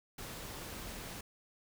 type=noise; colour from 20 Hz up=pink; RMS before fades=-45 dBFS; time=0.18-1.21 s; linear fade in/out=5 ms; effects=none